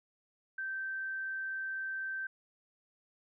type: tone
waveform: sine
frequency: 1556 Hz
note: G6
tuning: 13 cents flat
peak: -35 dBFS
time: 0.58-2.27 s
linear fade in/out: 5 ms
effects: none